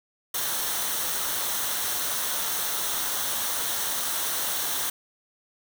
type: noise with comb filter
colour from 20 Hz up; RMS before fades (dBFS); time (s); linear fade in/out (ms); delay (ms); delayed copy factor
white; -28; 0.34-4.9; 5; 0.41; -0.5
effects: none